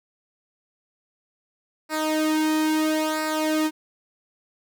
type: tone with flanger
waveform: sawtooth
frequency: 311.1 Hz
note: D#4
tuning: in tune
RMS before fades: -23 dBFS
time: 1.89-3.71 s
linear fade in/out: 50 ms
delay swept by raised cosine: 0.31 to 1.81 ms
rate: 0.75 Hz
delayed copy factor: -0.75
effects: none